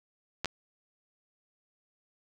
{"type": "clicks", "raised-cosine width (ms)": 0.2, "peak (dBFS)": -14, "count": 2, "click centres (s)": [0.446, 0.457], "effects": ["7-bit"]}